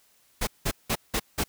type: noise bursts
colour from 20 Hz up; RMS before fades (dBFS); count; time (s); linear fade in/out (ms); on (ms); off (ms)
pink; -26; 5; 0.41-1.44; 10; 62; 180
effects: white hiss -63 dBFS RMS until 1.48 s